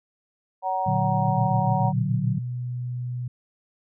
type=harmonic tone; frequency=187.7 Hz; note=F#3; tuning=25 cents sharp; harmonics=3 / 4 / 5; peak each=-32 / -25 / -27 dBFS; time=0.62-1.93 s; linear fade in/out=50 ms
type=chord; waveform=sine; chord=Bb augmented; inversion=none; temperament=equal; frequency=116.54 / 146.83 / 185 Hz; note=Bb2 / D3 / F#3; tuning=0 / 0 / 0 cents; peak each=-26 / -26 / -27 dBFS; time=0.86-2.39 s; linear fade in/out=10 ms
type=tone; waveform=sine; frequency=123.47 Hz; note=B2; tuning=in tune; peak=-27 dBFS; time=1.28-3.28 s; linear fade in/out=5 ms
effects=none